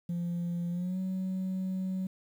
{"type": "tone with pitch glide", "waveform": "sine", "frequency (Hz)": [173, 187.57], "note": ["F3", "F#3"], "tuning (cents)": [-16, 24], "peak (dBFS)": -28, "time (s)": [0.09, 2.07], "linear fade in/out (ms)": 5, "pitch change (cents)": 140, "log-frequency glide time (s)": [0.7, 0.99], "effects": ["tanh soft clip ceiling -29 dBFS", "10-bit"]}